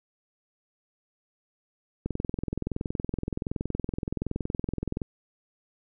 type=click train; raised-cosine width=3 ms; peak=-16 dBFS; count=64; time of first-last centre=2.06-5.018 s; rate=21.3 Hz; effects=none